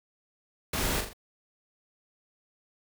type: noise with echo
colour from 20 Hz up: pink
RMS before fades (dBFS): -30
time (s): 0.73-1.01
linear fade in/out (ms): 5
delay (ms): 41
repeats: 3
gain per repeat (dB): -6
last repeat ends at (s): 1.133
effects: none